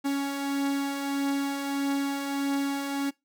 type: beating tone pair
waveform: 45% pulse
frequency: 277.2 / 278.8 Hz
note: C#4 / C#4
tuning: 0 / +10 cents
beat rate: 1.6 Hz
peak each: -35 / -27 dBFS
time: 0.04-3.11 s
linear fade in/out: 20 ms
effects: noise-tail reverb RT60 0.2 s tail -22 dB re dry